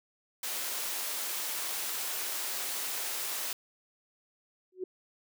white high-pass noise, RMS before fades -35 dBFS, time 0.43-3.53 s, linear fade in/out 2 ms, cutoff 390 Hz, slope 12 dB/octave
sine tone with exponential growth, 370 Hz, F#4, in tune, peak -29 dBFS, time 4.72-4.84 s, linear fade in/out 5 ms, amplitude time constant 24 ms
effects none

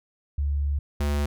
sine / square tone pair in turn, 71.5 / 72.54 Hz, D2 / D2, -46 / -21 cents, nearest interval unison, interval 25 cents, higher second, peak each -22 / -23 dBFS, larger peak first, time 0.38-0.79 / 1-1.26 s, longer first, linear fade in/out 5 ms, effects none

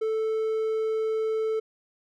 triangle tone, 440 Hz, A4, in tune, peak -22 dBFS, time 0.01-1.6 s, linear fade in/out 10 ms, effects none

